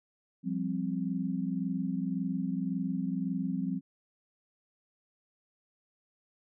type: chord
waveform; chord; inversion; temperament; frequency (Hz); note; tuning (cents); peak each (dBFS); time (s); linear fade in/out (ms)
sine; F suspended second; none; just; 174.61 / 196.44 / 261.9; F3 / G3 / C4; 0 / +4 / +2; -34; 0.43-3.81; 50
effects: none